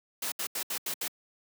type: noise bursts at uneven times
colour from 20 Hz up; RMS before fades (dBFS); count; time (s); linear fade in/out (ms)
white; -33; 6; 0.22-0.32 / 0.39-0.47 / 0.55-0.63 / 0.7-0.78 / 0.86-0.94 / 1.01-1.08; 5
effects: high-pass 200 Hz 12 dB/octave